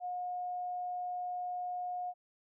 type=tone; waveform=sine; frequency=720 Hz; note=F#5; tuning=47 cents flat; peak=-35 dBFS; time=0-2.14 s; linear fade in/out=50 ms; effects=none